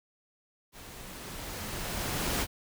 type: noise with level ramp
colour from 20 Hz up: pink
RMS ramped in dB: -48 to -29 dBFS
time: 0.72-2.47 s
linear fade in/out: 50 ms
effects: none